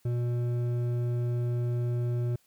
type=tone with hard clipping; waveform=triangle; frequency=120.8 Hz; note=B2; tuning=38 cents flat; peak=-28 dBFS; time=0.05-2.36 s; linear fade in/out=5 ms; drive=12 dB; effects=white hiss -67 dBFS RMS until 2.46 s